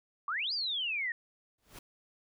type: exponential two-way sweep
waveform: sine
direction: up then down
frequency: 1100 to 4978 to 1829 Hz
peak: -31 dBFS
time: 0.28-1.12 s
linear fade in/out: 2 ms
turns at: 0.53 s
type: noise with exponential growth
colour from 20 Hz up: pink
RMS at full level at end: -44 dBFS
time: 1.58-1.79 s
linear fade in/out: 5 ms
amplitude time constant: 45 ms
effects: none